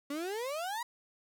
35% pulse exponential sweep, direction up, 276.7 to 987.8 Hz, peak -33 dBFS, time 0.1-0.83 s, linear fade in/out 5 ms, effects none

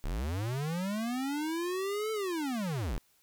square linear two-way sweep, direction up then down, 30.34 to 443.5 to 30.34 Hz, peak -32 dBFS, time 0.04-2.98 s, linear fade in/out 0 ms, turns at 2.12 s, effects white hiss -68 dBFS RMS until 3.22 s

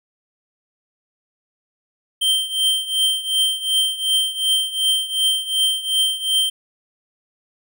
square tone with tremolo, 3136 Hz, G7, in tune, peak -14 dBFS, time 2.21-6.5 s, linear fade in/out 10 ms, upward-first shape triangle, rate 2.7 Hz, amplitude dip 85%, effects none

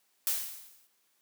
blue noise with exponential decay, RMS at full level -27 dBFS, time 0.27-0.87 s, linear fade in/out 1 ms, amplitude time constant 130 ms, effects white hiss -72 dBFS RMS until 1.21 s + high-pass 200 Hz 12 dB/octave

